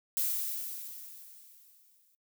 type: noise with exponential decay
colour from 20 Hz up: violet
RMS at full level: -29 dBFS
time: 0.17-2.15 s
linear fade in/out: 0 ms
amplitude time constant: 430 ms
effects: noise-tail reverb RT60 0.1 s tail -23 dB re dry